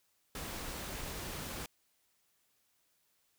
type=noise; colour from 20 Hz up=pink; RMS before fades=-42 dBFS; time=0.35-1.66 s; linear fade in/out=2 ms; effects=white hiss -75 dBFS RMS until 3.38 s